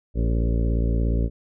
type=harmonic tone with a mistuned harmonic; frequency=57.1 Hz; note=A#1; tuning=35 cents flat; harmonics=1 / 2 / 3 / 4 / 5 / 6 / 7 / 8 / 9 / 10; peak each=-20 / -27 / -31 / -32 / -33 / -40 / -36 / -38 / -42 / -41 dBFS; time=0.14-1.3 s; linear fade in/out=50 ms; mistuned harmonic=8; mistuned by=+17 cents; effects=none